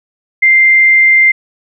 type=tone; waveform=sine; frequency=2093 Hz; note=C7; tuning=in tune; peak=-4 dBFS; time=0.42-1.32 s; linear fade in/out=10 ms; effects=none